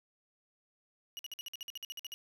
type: tone bursts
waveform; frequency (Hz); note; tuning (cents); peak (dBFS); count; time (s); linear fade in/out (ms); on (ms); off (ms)
35% pulse; 2887; F#7; -43; -38; 14; 1.17-2.14; 0; 21; 52
effects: none

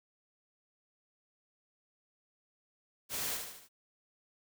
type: noise with echo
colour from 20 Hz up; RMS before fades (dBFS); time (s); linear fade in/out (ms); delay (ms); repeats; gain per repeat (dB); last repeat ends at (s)
white; -37; 3.09-3.39; 50; 75; 4; -5; 3.69
effects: none

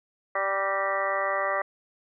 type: harmonic tone with a mistuned harmonic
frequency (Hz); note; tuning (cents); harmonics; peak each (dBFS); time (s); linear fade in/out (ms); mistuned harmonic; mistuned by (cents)
195.3; G3; -6; 2 / 3 / 4 / 5 / 6 / 7 / 8 / 9 / 10; -40 / -29 / -34 / -38 / -29 / -39 / -38 / -36 / -32; 0.35-1.62; 5; 9; +67
effects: none

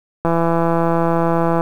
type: click train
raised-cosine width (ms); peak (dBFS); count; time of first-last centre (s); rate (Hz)
1; -4; 228; 0.25-1.609; 167
effects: 7-bit

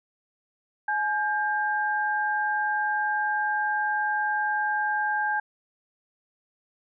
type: tone pair together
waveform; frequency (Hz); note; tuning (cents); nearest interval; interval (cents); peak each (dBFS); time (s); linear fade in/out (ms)
sine; 844.9 / 1595; G#5 / G6; +30 / +30; major seventh; 1100; -26; 0.88-5.4; 5
effects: none

